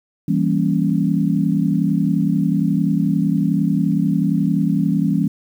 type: chord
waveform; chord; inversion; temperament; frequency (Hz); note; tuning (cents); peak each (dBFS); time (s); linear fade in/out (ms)
sine; E diminished seventh; none; equal; 164.81 / 196 / 233.1 / 277.2; E3 / G3 / Bb3 / Db4; 0 / 0 / 0 / 0; -19 / -19 / -23 / -21; 0.28-5.28; 5
effects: 8-bit